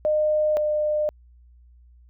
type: tone pair in turn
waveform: sine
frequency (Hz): 610 / 604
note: D#5 / D5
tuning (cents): -34 / +48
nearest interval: unison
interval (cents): 18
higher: first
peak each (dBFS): -18 / -20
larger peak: first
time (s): 0.05-0.57 / 0.57-1.09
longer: neither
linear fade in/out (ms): 0
effects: added 60 Hz sine -49 dBFS peak until 2.09 s